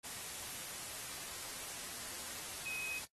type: tone in noise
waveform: sine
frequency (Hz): 2528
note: D#7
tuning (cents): +27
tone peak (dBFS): -39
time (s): 2.65-3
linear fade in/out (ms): 20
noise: white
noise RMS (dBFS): -45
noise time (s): 0.03-3.06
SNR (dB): +3
effects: noise-tail reverb RT60 0.1 s tail -18 dB re dry + AAC 32 kbps